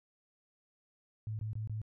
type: tone bursts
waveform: sine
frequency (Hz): 108.5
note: A2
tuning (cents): -24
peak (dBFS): -35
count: 4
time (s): 1.27-1.816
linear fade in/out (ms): 0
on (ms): 120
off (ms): 22
effects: none